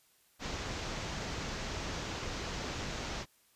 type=low-pass noise; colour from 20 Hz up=pink; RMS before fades=-39 dBFS; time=0.39-3.26 s; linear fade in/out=50 ms; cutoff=6900 Hz; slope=48 dB/octave; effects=white hiss -68 dBFS RMS until 3.55 s + resampled to 32000 Hz